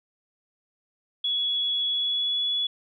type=tone with pitch glide; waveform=sine; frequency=3373 to 3402 Hz; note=G#7 to G#7; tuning=+26 to +41 cents; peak=-23 dBFS; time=1.24-2.67 s; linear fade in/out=5 ms; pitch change=+15 cents; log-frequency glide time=1.84-2.42 s; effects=none